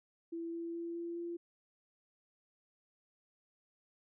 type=tone with pitch steps; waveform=sine; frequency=333.9 / 336 / 338.2 / 340.3 / 342.5 Hz; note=E4 / E4 / E4 / F4 / F4; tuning=+22 / +33 / +44 / -45 / -34 cents; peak=-38 dBFS; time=0.32-1.37 s; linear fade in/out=10 ms; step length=210 ms; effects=none